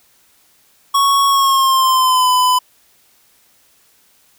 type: tone with pitch glide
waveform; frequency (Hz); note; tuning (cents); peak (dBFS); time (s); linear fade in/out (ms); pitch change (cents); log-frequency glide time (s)
square; 1108.7 to 1005; C#6 to B5; 0 to +30; -11; 0.94-2.59; 10; -170; 1.28-2.29
effects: white hiss -54 dBFS RMS until 4.38 s